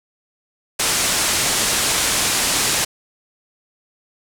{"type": "low-pass noise", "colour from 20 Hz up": "white", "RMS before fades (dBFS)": -19, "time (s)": [0.79, 2.85], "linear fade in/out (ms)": 10, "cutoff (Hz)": 10000, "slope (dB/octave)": 24, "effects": []}